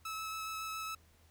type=tone with vibrato; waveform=sawtooth; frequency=1300 Hz; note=E6; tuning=24 cents flat; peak=-35 dBFS; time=0.05-0.95 s; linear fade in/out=5 ms; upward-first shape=sine; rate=7.2 Hz; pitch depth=10 cents each way; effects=added 80 Hz sine -64 dBFS peak until 1.3 s + pink hiss -68 dBFS RMS until 1.3 s